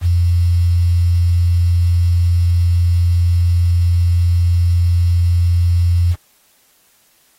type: tone with quantisation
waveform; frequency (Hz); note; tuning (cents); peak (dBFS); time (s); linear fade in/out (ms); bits
sine; 86.8; F2; -10; -10; 0.01-6.16; 50; 6
effects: white hiss -55 dBFS RMS until 7.38 s + AAC 48 kbps